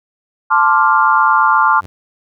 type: chord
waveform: sine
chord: D minor seventh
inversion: second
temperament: equal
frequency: 880 / 1046.5 / 1174.7 / 1396.9 Hz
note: A5 / C6 / D6 / F6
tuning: 0 / 0 / 0 / 0 cents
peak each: -14 dBFS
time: 0.5-1.81 s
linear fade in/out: 20 ms
type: tone with exponential growth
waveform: sawtooth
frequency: 92.5 Hz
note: F#2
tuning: in tune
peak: -24 dBFS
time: 1.74-1.86 s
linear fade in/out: 0 ms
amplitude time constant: 24 ms
effects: none